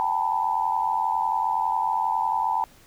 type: tone cluster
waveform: sine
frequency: 772 / 819 / 891 / 981 Hz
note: G5 / G#5 / A5 / B5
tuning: -27 / -24 / +22 / -12 cents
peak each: -31 / -32 / -24 / -26 dBFS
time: 0-2.64 s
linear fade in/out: 0 ms
effects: pink hiss -54 dBFS RMS until 2.86 s